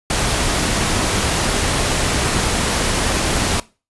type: noise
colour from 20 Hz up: pink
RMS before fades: -18 dBFS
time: 0.1-3.6 s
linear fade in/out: 2 ms
effects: noise-tail reverb RT60 0.3 s tail -20 dB re dry + resampled to 24000 Hz